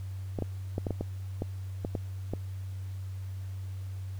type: clicks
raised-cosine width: 2 ms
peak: -18 dBFS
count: 10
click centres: 0.388 / 0.423 / 0.781 / 0.868 / 0.907 / 1.01 / 1.421 / 1.849 / 1.952 / 2.336 s
effects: added 95 Hz sine -35 dBFS peak until 4.19 s + pink hiss -58 dBFS RMS until 4.19 s